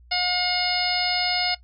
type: harmonic tone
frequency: 720 Hz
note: F#5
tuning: 47 cents flat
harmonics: 1 / 2 / 3 / 4 / 5 / 6 / 7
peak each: -28 / -33 / -28 / -31 / -33 / -27 / -27 dBFS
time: 0.11-1.55 s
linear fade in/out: 10 ms
effects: noise-tail reverb RT60 0.1 s tail -17 dB re dry + added 60 Hz sine -48 dBFS peak until 1.63 s